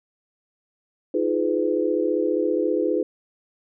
sine chord, F half-diminished seventh, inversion third, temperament just, 314.3 / 349.2 / 419.1 / 502.9 Hz, Eb4 / F4 / Ab4 / Cb5, +18 / 0 / +16 / +31 cents, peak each -25 dBFS, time 1.14-3.03 s, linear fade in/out 5 ms, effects none

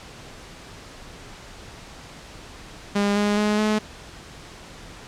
sawtooth tone with pitch steps, 202.9 / 206.4 / 210.1 / 213.7 Hz, G#3 / G#3 / G#3 / G#3, -40 / -10 / +20 / +50 cents, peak -15 dBFS, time 2.95-3.79 s, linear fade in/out 10 ms, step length 210 ms, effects pink hiss -42 dBFS RMS until 5.07 s + low-pass 7000 Hz 12 dB/octave

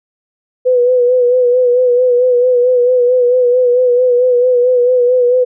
sine tone with vibrato, 496 Hz, B4, 7 cents sharp, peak -7 dBFS, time 0.65-5.45 s, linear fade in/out 20 ms, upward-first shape sine, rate 4.5 Hz, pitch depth 43 cents each way, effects none

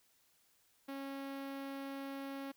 sawtooth tone with notch filter, 274.3 Hz, C#4, 18 cents flat, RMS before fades -44 dBFS, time 0.88-2.52 s, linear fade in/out 10 ms, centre 7400 Hz, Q 0.67, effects white hiss -72 dBFS RMS until 2.56 s

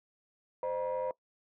sine tone cluster, 518 / 610 / 958 Hz, C5 / D#5 / A#5, -17 / -34 / +47 cents, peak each -32 / -37 / -36 dBFS, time 0.63-1.11 s, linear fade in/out 2 ms, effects noise-tail reverb RT60 0.1 s tail -20 dB re dry + tanh soft clip ceiling -26 dBFS

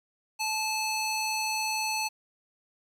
square tone with band-pass filter, 869 Hz, A5, 22 cents flat, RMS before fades -30 dBFS, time 0.39-2.09 s, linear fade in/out 20 ms, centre 4900 Hz, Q 0.64, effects 9-bit

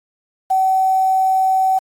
sine tone with quantisation, 760 Hz, F#5, 46 cents sharp, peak -12 dBFS, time 0.5-1.79 s, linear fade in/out 10 ms, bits 6, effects AAC 64 kbps

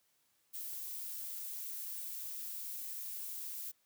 violet noise, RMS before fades -43 dBFS, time 0.53-3.72 s, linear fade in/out 20 ms, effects white hiss -75 dBFS RMS until 3.85 s + high-pass 60 Hz 12 dB/octave

